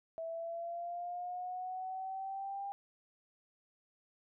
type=linear sweep; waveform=sine; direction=up; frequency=653 to 800 Hz; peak=-38 dBFS; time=0.18-2.72 s; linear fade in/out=0 ms; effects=none